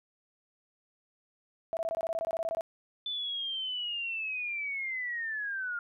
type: tone bursts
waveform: sine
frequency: 659.3 Hz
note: E5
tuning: in tune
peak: -29 dBFS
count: 15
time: 1.73-2.609 s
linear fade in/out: 0 ms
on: 39 ms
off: 21 ms
type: linear sweep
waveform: sine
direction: down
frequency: 3520 to 1396.9 Hz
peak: -32 dBFS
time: 3.06-5.79 s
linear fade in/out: 2 ms
effects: none